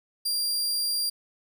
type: tone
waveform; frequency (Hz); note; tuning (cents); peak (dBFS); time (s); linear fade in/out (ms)
sawtooth; 4765; D8; +24; -22; 0.25-1.1; 10
effects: none